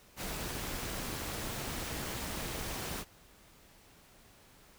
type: noise with amplitude modulation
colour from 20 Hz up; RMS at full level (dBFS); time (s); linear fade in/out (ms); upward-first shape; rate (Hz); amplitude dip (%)
pink; -36; 0.16-3.05; 50; sine; 224; 60
effects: pink hiss -60 dBFS RMS until 4.78 s